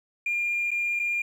triangle tone with dropouts, 2405 Hz, D7, 41 cents sharp, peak -21 dBFS, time 0.26-1.22 s, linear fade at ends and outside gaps 5 ms, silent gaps 0.707-0.714 / 0.993-0.997 s, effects tanh soft clip ceiling -21 dBFS

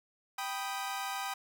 sawtooth chord, G augmented, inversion none, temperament equal, 784 / 987.8 / 1244.5 Hz, G5 / B5 / D#6, 0 / 0 / 0 cents, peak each -34 / -37 / -37 dBFS, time 0.38-1.34 s, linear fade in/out 5 ms, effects none

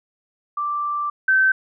sine tone pair in turn, 1174.7 / 1542.3 Hz, D6 / G6, 0 / -29 cents, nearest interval perfect fourth, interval 471 cents, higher second, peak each -21 / -13 dBFS, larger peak second, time 0.57-1.1 / 1.28-1.52 s, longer first, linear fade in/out 5 ms, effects none

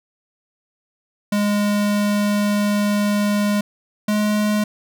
square tone pair in turn, 206.1 / 210.2 Hz, G#3 / G#3, -13 / +21 cents, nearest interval unison, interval 34 cents, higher second, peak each -17 / -17 dBFS, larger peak neither, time 1.32-3.61 / 4.08-4.64 s, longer first, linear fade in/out 5 ms, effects none

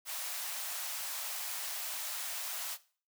white high-pass noise, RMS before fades -39 dBFS, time 0.05-2.78 s, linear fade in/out 50 ms, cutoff 590 Hz, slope 48 dB/octave, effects noise-tail reverb RT60 0.4 s tail -17 dB re dry

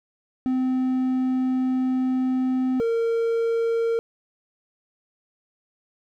triangle tone pair in turn, 257.5 / 459.7 Hz, C4 / A#4, -28 / -24 cents, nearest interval minor seventh, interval 1004 cents, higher second, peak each -18 dBFS, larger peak neither, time 0.46-2.8 / 2.8-3.99 s, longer first, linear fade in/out 0 ms, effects none

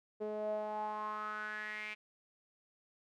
sawtooth tone with band-pass filter sweep, 212.4 Hz, G#3, 39 cents sharp, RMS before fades -40 dBFS, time 0.2-1.95 s, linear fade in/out 20 ms, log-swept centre 480 to 2400 Hz, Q 6.5, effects none

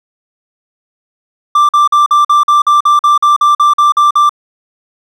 triangle tone bursts, 1178 Hz, D6, 5 cents sharp, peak -3 dBFS, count 15, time 1.55-4.294 s, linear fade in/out 5 ms, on 140 ms, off 46 ms, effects none

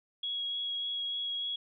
sine tone with vibrato, 3322 Hz, G#7, in tune, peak -32 dBFS, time 0.23-1.56 s, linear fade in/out 5 ms, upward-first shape sine, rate 3.4 Hz, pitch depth 9 cents each way, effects none

